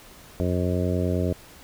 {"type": "harmonic tone", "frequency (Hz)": 89.9, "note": "F#2", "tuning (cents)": -49, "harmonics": [1, 2, 3, 4, 5, 6, 7], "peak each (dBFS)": [-25, -28, -30, -31, -32, -33, -33], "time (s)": [0.4, 1.33], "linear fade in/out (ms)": 0, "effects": ["pink hiss -48 dBFS RMS until 1.63 s"]}